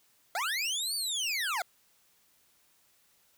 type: linear two-way sweep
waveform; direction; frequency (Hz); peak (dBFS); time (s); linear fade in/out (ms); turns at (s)
25% pulse; up then down; 641 to 4629 to 656; -26; 0.35-1.62; 2; 0.95
effects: white hiss -67 dBFS RMS until 3.37 s